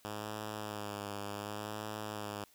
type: tone with vibrato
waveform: 5% pulse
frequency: 104.3 Hz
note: G#2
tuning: 8 cents sharp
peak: -28 dBFS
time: 0.05-2.44 s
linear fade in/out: 0 ms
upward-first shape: sine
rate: 0.68 Hz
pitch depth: 42 cents each way
effects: white hiss -65 dBFS RMS until 2.54 s